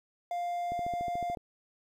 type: tone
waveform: triangle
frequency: 700 Hz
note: F5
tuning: 4 cents sharp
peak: -29 dBFS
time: 0.31-1.35 s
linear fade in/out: 2 ms
type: click train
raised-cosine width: 2 ms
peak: -28 dBFS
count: 10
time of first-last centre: 0.72-1.372 s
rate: 13.8 Hz
effects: 10-bit